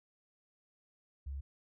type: tone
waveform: sine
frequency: 69 Hz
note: C#2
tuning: 7 cents flat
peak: -38 dBFS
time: 1.26-1.41 s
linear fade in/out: 10 ms
effects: none